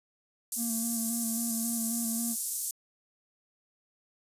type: band-pass noise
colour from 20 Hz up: pink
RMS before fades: -34 dBFS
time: 0.52-2.71 s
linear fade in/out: 2 ms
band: 7300 to 13000 Hz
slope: 24 dB/octave
type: tone with vibrato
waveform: triangle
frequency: 230 Hz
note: A#3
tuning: 23 cents flat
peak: -30 dBFS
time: 0.56-2.36 s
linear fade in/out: 50 ms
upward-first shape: square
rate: 3.7 Hz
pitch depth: 25 cents each way
effects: resampled to 32000 Hz